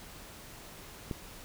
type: click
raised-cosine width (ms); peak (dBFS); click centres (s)
3; -21; 1.112
effects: pink hiss -49 dBFS RMS until 1.44 s